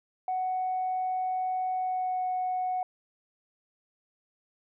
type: tone with pitch glide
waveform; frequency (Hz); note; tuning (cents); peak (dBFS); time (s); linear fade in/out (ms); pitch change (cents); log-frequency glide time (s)
sine; 743 to 737.4; F#5 to F#5; +7 to -6; -26; 0.28-2.83; 2; -13; 1.74-2.26
effects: tanh soft clip ceiling -23 dBFS